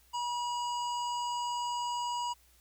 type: harmonic tone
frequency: 966 Hz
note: B5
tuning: 39 cents flat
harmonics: 1 / 3 / 5 / 7 / 8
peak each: -32 / -42 / -46 / -49 / -50 dBFS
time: 0.13-2.34 s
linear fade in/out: 20 ms
effects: added 60 Hz sine -65 dBFS peak until 2.6 s + white hiss -65 dBFS RMS until 2.6 s